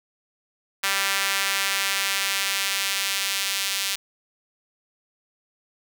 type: tone with high-pass filter sweep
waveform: sawtooth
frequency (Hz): 196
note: G3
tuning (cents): 0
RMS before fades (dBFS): -25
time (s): 0.83-3.96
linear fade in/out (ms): 10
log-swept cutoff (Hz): 1700 to 3100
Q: 1
effects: none